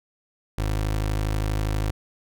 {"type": "tone", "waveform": "25% pulse", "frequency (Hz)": 52.4, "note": "G#1", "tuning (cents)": 16, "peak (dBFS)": -19, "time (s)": [0.58, 1.91], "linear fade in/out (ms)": 5, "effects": []}